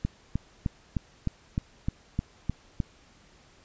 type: click train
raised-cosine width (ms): 5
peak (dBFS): -14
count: 10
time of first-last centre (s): 0.05-2.802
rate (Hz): 3.27
effects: pink hiss -58 dBFS RMS until 3.64 s + resampled to 16000 Hz